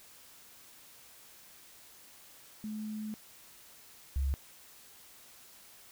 sine tone pair in turn, 214.6 / 68.28 Hz, A3 / C#2, -43 / -26 cents, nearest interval octave + minor sixth, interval 1983 cents, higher first, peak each -36 / -28 dBFS, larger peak second, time 2.64-3.14 / 4.16-4.34 s, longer first, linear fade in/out 0 ms, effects white hiss -56 dBFS RMS until 5.91 s

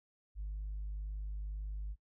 sine tone, 51 Hz, G#1, 31 cents flat, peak -36 dBFS, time 0.35-1.96 s, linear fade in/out 50 ms, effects noise-tail reverb RT60 0.1 s tail -26 dB re dry + tanh soft clip ceiling -35 dBFS

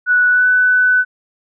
sine tone with pitch glide, 1476 to 1500.1 Hz, F#6 to F#6, -5 to +23 cents, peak -9 dBFS, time 0.06-1.05 s, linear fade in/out 50 ms, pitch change +28 cents, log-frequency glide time 0.3-0.47 s, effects none

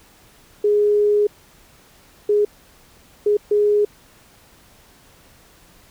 sine tone bursts at uneven times, 415.3 Hz, G#4, in tune, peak -13 dBFS, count 4, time 0.64-1.27 / 2.29-2.45 / 3.26-3.37 / 3.51-3.85 s, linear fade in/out 5 ms, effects pink hiss -51 dBFS RMS until 5.9 s

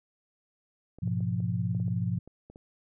clicks, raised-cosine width 2 ms, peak -35 dBFS, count 10, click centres 0.986 / 1.076 / 1.206 / 1.403 / 1.749 / 1.8 / 1.881 / 2.276 / 2.5 / 2.559 s
sine chord, F diminished, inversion first, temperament equal with one note detuned, 103.83 / 122.69 / 174.61 Hz, Ab2 / Cb3 / F3, 0 / -11 / 0 cents, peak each -31 dBFS, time 1.02-2.19 s, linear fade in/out 10 ms
effects none

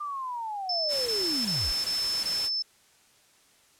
sine linear sweep, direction down, 1202 to 34.65 Hz, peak -31 dBFS, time 0-1.72 s, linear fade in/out 10 ms
sine tone bursts, 5274 Hz, E8, in tune, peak -26 dBFS, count 5, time 0.69-2.624 s, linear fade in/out 5 ms, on 370 ms, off 21 ms
white noise, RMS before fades -35 dBFS, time 0.88-2.5 s, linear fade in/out 50 ms
effects white hiss -61 dBFS RMS until 3.79 s + low-pass 10000 Hz 12 dB/octave

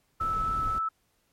brown noise, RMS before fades -36 dBFS, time 0.2-0.79 s, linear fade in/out 10 ms
sine tone with vibrato, 1310 Hz, E6, 11 cents flat, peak -26 dBFS, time 0.2-0.89 s, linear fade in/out 10 ms, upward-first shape triangle, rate 3.8 Hz, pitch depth 9 cents each way
effects pink hiss -71 dBFS RMS until 1.32 s + MP3 64 kbps

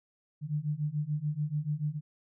sine beating tone pair, 146.1 / 153 Hz, D3 / D#3, -9 / -29 cents, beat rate 6.9 Hz, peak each -33 / -32 dBFS, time 0.41-2.01 s, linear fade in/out 50 ms, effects none

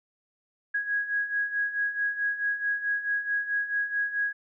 sine beating tone pair, 1652 / 1656.6 Hz, G#6 / G#6, -10 / -5 cents, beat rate 4.6 Hz, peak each -32 / -27 dBFS, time 0.74-4.33 s, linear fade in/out 10 ms, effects none

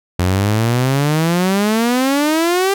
sawtooth exponential sweep, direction up, 87.31 to 400 Hz, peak -9 dBFS, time 0.19-2.74 s, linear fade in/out 5 ms, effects none

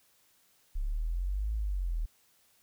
sine exponential two-way sweep, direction up then down, 33.44 to 55 to 38.18 Hz, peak -29 dBFS, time 0.75-2.06 s, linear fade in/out 10 ms, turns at 1.54 s, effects white hiss -67 dBFS RMS until 2.62 s

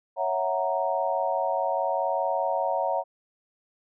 sine chord, F# dominant seventh, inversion second, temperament equal, 554.4 / 659.3 / 740 / 932.3 Hz, C#5 / E5 / F#5 / A#5, 0 / 0 / 0 / 0 cents, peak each -29 dBFS, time 0.16-3.04 s, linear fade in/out 50 ms, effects none

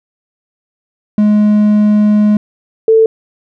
triangle / sine tone pair in turn, 210 / 445 Hz, G#3 / A4, +19 / +20 cents, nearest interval octave + minor second, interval 1301 cents, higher second, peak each -4 dBFS, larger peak neither, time 1.18-2.37 / 2.88-3.06 s, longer first, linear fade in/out 2 ms, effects none

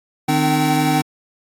square tone cluster, 152.9 / 260.2 / 304.8 / 769 Hz, D#3 / C4 / D#4 / G5, -30 / -9 / -36 / -33 cents, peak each -21 dBFS, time 0.28-1.02 s, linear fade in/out 10 ms, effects AAC 64 kbps

